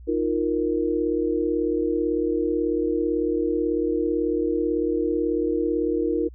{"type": "chord", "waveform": "sine", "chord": "Eb suspended second", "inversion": "none", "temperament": "equal", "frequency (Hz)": [311.1, 349.2, 466.2], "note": ["Eb4", "F4", "Bb4"], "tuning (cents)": [0, 0, 0], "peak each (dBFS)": -25, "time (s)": [0.07, 6.29], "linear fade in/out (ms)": 20, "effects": ["added 60 Hz sine -40 dBFS peak until 6.34 s"]}